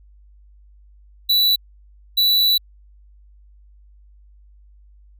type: tone bursts at uneven times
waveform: square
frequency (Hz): 3951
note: B7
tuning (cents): 0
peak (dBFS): -14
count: 2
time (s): 1.29-1.56 / 2.17-2.58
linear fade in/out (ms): 10
effects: added 50 Hz sine -46 dBFS peak until 5.19 s